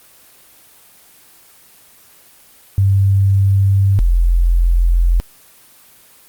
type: tone pair in turn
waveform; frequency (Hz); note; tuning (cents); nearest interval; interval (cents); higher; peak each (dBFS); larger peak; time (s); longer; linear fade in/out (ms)
sine; 98 / 43.08; G2 / F1; 0 / -23; octave + major second; 1423; first; -9; neither; 2.78-3.99 / 3.99-5.2; neither; 0
effects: white hiss -46 dBFS RMS until 6.28 s + Opus 24 kbps